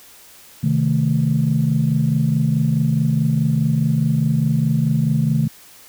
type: chord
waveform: sine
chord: A diminished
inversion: first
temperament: equal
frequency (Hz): 130.81 / 155.56 / 220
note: C3 / Eb3 / A3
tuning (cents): 0 / 0 / 0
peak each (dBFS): -19 / -17 / -20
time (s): 0.63-5.48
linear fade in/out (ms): 10
effects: tanh soft clip ceiling -6 dBFS + white hiss -45 dBFS RMS until 5.88 s